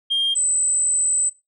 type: tone pair in turn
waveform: sine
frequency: 3210 / 8058 Hz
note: G7 / B8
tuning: +40 / +34 cents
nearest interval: octave + major third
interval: 1594 cents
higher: second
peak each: -14 dBFS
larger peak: neither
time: 0.1-0.35 / 0.35-1.3 s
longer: second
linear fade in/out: 20 ms
effects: noise-tail reverb RT60 0.2 s tail -18 dB re dry + tanh soft clip ceiling -15 dBFS